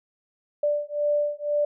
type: beating tone pair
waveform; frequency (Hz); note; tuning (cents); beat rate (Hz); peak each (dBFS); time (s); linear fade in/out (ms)
sine; 587.3 / 589.3; D5 / D5; 0 / +6; 2; -25; 0.63-1.65; 5
effects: none